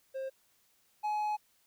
triangle tone pair in turn, 532 / 844.5 Hz, C5 / G#5, +29 / +29 cents, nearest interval minor sixth, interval 800 cents, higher second, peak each -33 / -28 dBFS, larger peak second, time 0.14-0.3 / 1.03-1.37 s, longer second, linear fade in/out 20 ms, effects white hiss -70 dBFS RMS until 1.66 s

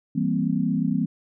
sine chord, C dominant seventh, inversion first, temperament equal, 164.81 / 196 / 233.1 / 261.6 Hz, E3 / G3 / Bb3 / C4, 0 / 0 / 0 / 0 cents, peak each -26 dBFS, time 0.15-1.06 s, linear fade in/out 10 ms, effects none

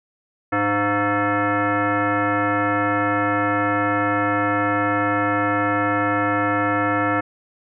sine tone with frequency modulation, 516 Hz, C5, 24 cents flat, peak -17 dBFS, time 0.52-7.21 s, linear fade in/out 10 ms, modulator 409 Hz, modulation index 3.3, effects none

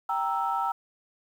sine chord, E diminished, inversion first, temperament equal, 784 / 932.3 / 1318.5 Hz, G5 / Bb5 / E6, 0 / 0 / 0 cents, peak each -29 dBFS, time 0.09-0.72 s, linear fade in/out 5 ms, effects tanh soft clip ceiling -16 dBFS + 9-bit

